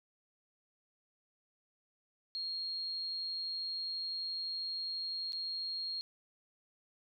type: tone with dropouts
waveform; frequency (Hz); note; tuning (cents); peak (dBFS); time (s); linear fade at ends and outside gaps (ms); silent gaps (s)
sine; 4257; C8; +29; -36; 2.35-6.01; 0; 5.322-5.331
effects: none